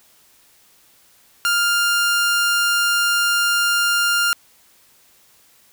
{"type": "tone", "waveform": "sawtooth", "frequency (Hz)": 1400, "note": "F6", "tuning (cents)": 4, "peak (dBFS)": -12, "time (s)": [1.45, 4.33], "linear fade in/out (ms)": 0, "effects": ["white hiss -54 dBFS RMS until 5.72 s"]}